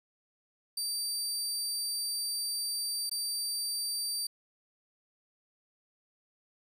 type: tone with dropouts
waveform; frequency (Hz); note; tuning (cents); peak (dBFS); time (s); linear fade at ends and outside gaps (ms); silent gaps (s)
25% pulse; 4655; D8; -16; -27; 0.77-4.27; 5; 3.096-3.113
effects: 10-bit